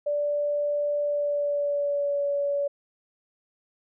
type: tone with pitch glide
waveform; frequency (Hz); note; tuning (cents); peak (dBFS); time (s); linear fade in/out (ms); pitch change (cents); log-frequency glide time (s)
sine; 584 to 569; D5 to C#5; -10 to +45; -23; 0.06-2.68; 10; -45; 1.02-2.25
effects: none